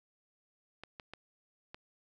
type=clicks; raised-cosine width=0.3 ms; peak=-29 dBFS; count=4; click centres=0.836 / 0.998 / 1.136 / 1.745 s; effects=none